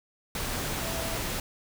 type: tone in noise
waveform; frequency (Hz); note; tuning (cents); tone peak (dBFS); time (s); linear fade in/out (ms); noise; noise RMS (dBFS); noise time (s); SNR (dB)
sine; 660; E5; +2; -38; 0.82-1.16; 2; pink; -32; 0.35-1.4; -9
effects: none